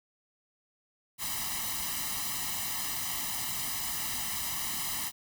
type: noise with comb filter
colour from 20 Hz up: white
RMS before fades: -34 dBFS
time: 1.18-5.12 s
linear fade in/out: 50 ms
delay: 1 ms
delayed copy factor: +0.9
effects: none